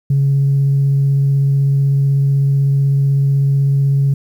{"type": "tone with vibrato", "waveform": "sine", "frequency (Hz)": 138.59, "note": "C#3", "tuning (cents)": 0, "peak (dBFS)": -9, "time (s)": [0.1, 4.14], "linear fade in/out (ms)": 5, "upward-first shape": "triangle", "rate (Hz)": 16, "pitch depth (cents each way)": 10, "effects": ["tanh soft clip ceiling -7 dBFS", "8-bit"]}